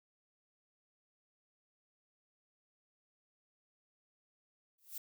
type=noise with exponential growth; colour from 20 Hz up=violet; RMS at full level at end=-39 dBFS; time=4.78-4.98 s; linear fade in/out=5 ms; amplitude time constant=43 ms; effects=none